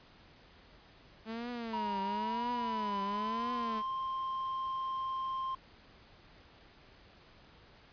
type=tone with vibrato; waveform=sawtooth; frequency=218.7 Hz; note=A3; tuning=10 cents flat; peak=-34 dBFS; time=1.25-3.83 s; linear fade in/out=50 ms; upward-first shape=triangle; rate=0.99 Hz; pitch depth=200 cents each way
type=tone with pitch glide; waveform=triangle; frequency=950 to 1054.1 Hz; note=A#5 to C6; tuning=+33 to +13 cents; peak=-32 dBFS; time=1.73-5.55 s; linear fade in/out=5 ms; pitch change=+180 cents; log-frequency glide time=2.05-3.89 s
effects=pink hiss -59 dBFS RMS until 7.92 s + resampled to 11025 Hz